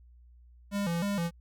square tone with vibrato, 185 Hz, F#3, in tune, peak -29 dBFS, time 0.71-1.31 s, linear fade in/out 50 ms, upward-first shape square, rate 3.2 Hz, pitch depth 150 cents each way, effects added 60 Hz sine -53 dBFS peak until 1.4 s

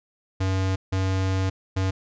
square tone bursts at uneven times, 94.9 Hz, F#2, 44 cents sharp, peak -22 dBFS, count 3, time 0.4-0.76 / 0.92-1.5 / 1.76-1.91 s, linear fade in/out 10 ms, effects resampled to 16000 Hz

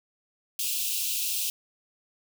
white high-pass noise, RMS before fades -29 dBFS, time 0.59-1.5 s, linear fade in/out 2 ms, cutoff 2500 Hz, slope 96 dB/octave, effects none

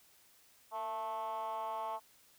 sine tone with frequency modulation, 880 Hz, A5, in tune, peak -34 dBFS, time 0.71-2 s, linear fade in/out 50 ms, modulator 213 Hz, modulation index 1.1, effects tanh soft clip ceiling -35 dBFS + white hiss -65 dBFS RMS until 2.38 s

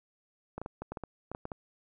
clicks, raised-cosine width 1 ms, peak -24 dBFS, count 11, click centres 0.58 / 0.616 / 0.661 / 0.82 / 0.92 / 0.972 / 1.037 / 1.316 / 1.349 / 1.454 / 1.518 s, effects none

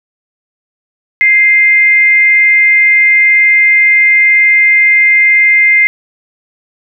sine tone with frequency modulation, 2093 Hz, C7, in tune, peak -4 dBFS, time 1.21-5.87 s, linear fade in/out 0 ms, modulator 418 Hz, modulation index 0.23, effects none

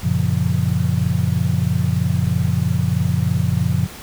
sine chord, Gb major seventh, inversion none, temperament just, 92.5 / 115.62 / 138.75 / 173.43 Hz, Gb2 / Bb2 / Db3 / F3, 0 / -14 / +2 / -12 cents, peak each -21 dBFS, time 0.03-3.87 s, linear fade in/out 10 ms, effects pink hiss -36 dBFS RMS until 4.02 s

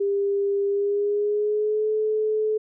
sine tone with pitch glide, 400 to 431.2 Hz, G4 to A4, +35 to -35 cents, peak -20 dBFS, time 0-2.58 s, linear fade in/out 10 ms, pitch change +130 cents, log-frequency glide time 0.67-1.9 s, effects none

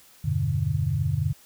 sine chord, E minor seventh, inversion none, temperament equal, 82.41 / 98 / 123.47 / 146.83 Hz, E2 / G2 / B2 / D3, 0 / 0 / 0 / 0 cents, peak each -31 / -27 / -28 / -26 dBFS, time 0.24-1.33 s, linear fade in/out 10 ms, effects white hiss -54 dBFS RMS until 1.45 s

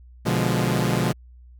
sawtooth chord, B diminished seventh, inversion none, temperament equal, 123.47 / 146.83 / 174.61 / 207.7 Hz, B2 / D3 / F3 / Ab3, 0 / 0 / 0 / 0 cents, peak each -20 / -23 / -21 / -23 dBFS, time 0.25-1.13 s, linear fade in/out 20 ms, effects added 61 Hz sine -44 dBFS peak until 1.59 s

